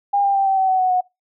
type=tone with pitch steps; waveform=sine; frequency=806 / 794.9 / 784 / 773.2 / 762.5 / 752 / 741.7 / 731.5 Hz; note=G5 / G5 / G5 / G5 / G5 / F#5 / F#5 / F#5; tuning=+48 / +24 / 0 / -24 / -48 / +28 / +4 / -20 cents; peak=-14 dBFS; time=0.13-1.01 s; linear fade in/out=10 ms; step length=110 ms; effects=noise-tail reverb RT60 0.2 s tail -23 dB re dry